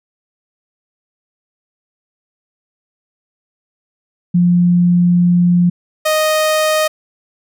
sine / sawtooth tone pair in turn, 175.8 / 621.4 Hz, F3 / D#5, +12 / -2 cents, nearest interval octave + minor seventh, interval 2186 cents, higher second, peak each -8 dBFS, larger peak neither, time 4.34-5.7 / 6.05-6.88 s, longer first, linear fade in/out 10 ms, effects none

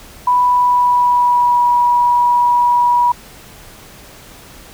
sine tone with pitch glide, 987.8 to 968.6 Hz, B5 to B5, 0 to -34 cents, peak -9 dBFS, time 0.27-3.12 s, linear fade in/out 5 ms, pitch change -34 cents, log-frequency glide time 0.45-1.65 s, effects pink hiss -39 dBFS RMS until 4.73 s

